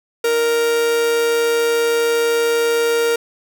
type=tone with amplitude modulation; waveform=45% pulse; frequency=466.2 Hz; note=A#4; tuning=in tune; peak=-13 dBFS; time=0.24-3.16 s; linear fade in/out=5 ms; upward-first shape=sine; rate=153 Hz; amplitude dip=30%; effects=none